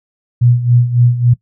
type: tone with tremolo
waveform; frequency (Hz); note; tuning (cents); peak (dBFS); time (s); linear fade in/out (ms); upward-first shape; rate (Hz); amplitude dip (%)
sine; 121.4; B2; -29; -5; 0.41-1.34; 10; sine; 3.6; 75
effects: noise-tail reverb RT60 0.1 s tail -18 dB re dry